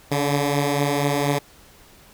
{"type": "beating tone pair", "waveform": "10% pulse", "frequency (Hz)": [142.4, 146.6], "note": ["C#3", "D3"], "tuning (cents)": [47, -3], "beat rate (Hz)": 4.2, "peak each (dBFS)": [-12, -18], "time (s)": [0.11, 1.39], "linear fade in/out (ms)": 10, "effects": ["pink hiss -50 dBFS RMS until 2.13 s"]}